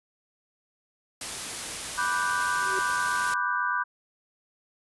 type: noise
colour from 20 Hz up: white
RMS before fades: -34 dBFS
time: 1.21-3.34 s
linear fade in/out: 2 ms
type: chord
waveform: sine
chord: G major seventh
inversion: first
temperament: equal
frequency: 987.8 / 1174.7 / 1480 / 1568 Hz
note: B5 / D6 / F#6 / G6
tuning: 0 / 0 / 0 / 0 cents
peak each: -30 dBFS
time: 1.97-3.84 s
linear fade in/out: 20 ms
type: tone with exponential growth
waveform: sine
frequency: 380.7 Hz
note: F#4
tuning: 49 cents sharp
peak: -29 dBFS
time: 2.43-2.79 s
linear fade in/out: 0 ms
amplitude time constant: 77 ms
effects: resampled to 24000 Hz